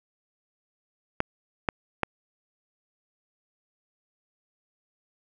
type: clicks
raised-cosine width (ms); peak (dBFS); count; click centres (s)
0.5; -8; 3; 1.204 / 1.688 / 2.033
effects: none